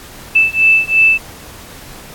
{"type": "beating tone pair", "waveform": "sine", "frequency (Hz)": [2637, 2639.9], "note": ["E7", "E7"], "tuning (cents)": [0, 2], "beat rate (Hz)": 2.9, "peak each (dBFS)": -11, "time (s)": [0.35, 1.18], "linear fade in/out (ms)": 10, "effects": ["pink hiss -35 dBFS RMS until 2.14 s", "AAC 64 kbps"]}